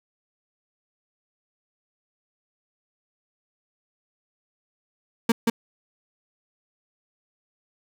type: tone with echo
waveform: 35% pulse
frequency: 229.8 Hz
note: A#3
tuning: 25 cents flat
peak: -14 dBFS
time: 5.29-5.32 s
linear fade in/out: 5 ms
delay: 180 ms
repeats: 1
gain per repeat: -2 dB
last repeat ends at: 5.5 s
effects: none